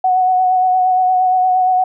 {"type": "tone with vibrato", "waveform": "sine", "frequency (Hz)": 740, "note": "F#5", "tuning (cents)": 0, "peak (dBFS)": -10, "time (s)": [0.04, 1.84], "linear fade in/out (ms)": 5, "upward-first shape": "sine", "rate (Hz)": 8.6, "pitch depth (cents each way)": 21, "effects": []}